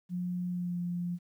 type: tone with pitch glide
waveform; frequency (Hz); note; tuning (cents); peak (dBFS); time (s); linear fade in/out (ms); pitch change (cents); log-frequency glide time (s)
sine; 178.6 to 175.23; F3 to F3; +39 to +6; -31; 0.09-1.19; 50; -33; 0.49-0.79
effects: 11-bit